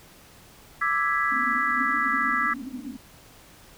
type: chord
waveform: sine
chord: E dominant seventh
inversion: third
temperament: equal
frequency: 1174.7 / 1318.5 / 1661.2 / 1975.5 Hz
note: D6 / E6 / G#6 / B6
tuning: 0 / 0 / 0 / 0 cents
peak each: -27 dBFS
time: 0.81-2.54 s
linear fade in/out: 10 ms
type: band-pass noise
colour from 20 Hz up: pink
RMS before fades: -36 dBFS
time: 1.31-2.97 s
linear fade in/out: 10 ms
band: 230 to 280 Hz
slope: 96 dB/octave
effects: pink hiss -51 dBFS RMS until 3.77 s